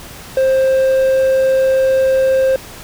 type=tone; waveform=triangle; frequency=528 Hz; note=C5; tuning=16 cents sharp; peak=-8 dBFS; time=0.37-2.56 s; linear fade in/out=2 ms; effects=pink hiss -34 dBFS RMS until 2.83 s